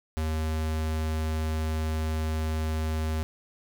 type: tone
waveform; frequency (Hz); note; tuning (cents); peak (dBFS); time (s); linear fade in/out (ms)
square; 78.7; D#2; +20; -27; 0.17-3.23; 0
effects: none